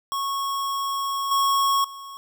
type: tone with level steps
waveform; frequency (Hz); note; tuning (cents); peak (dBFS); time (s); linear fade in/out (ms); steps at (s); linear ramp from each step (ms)
square; 1101; C#6; -12; -25 / -19 / -37; 0.12-2.17; 0; 1.31 / 1.84; 5
effects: 10-bit